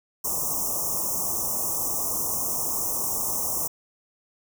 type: band-stop noise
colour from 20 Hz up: white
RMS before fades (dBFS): -27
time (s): 0.24-3.68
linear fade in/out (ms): 10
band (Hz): 1200 to 5500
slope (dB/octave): 96
effects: none